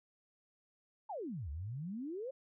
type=exponential two-way sweep; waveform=sine; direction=down then up; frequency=932.3 to 68.1 to 554 Hz; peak=-39 dBFS; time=1.09-2.31 s; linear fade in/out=10 ms; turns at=1.5 s; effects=none